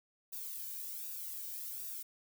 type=noise with flanger; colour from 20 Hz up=violet; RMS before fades=-43 dBFS; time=0.32-2.03 s; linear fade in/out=10 ms; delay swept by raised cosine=0.95 to 1.5 ms; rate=1.3 Hz; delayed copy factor=-0.75; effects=none